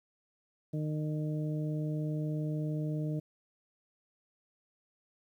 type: harmonic tone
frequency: 152.8 Hz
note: D#3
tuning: 31 cents flat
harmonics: 1 / 2 / 3 / 4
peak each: -32 / -38 / -45 / -45 dBFS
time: 0.73-3.2 s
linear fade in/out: 10 ms
effects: 11-bit